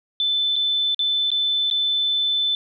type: tone with dropouts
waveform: sine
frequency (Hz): 3520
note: A7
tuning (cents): 0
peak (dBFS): -18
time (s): 0.2-2.55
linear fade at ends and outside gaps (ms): 1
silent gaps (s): 0.558-0.563 / 0.946-0.992 / 1.304-1.316 / 1.701-1.711
effects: none